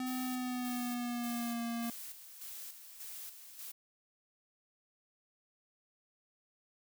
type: tone with pitch glide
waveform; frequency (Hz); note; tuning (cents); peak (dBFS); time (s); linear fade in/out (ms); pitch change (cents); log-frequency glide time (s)
square; 254.7 to 233.6; C4 to A#3; -46 to +4; -36; 0-1.9; 2; -150; 0.25-1.63
type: noise with tremolo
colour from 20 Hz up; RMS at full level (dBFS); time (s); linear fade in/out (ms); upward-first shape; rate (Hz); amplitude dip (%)
blue; -46; 0.06-3.72; 10; square; 1.7; 55
effects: none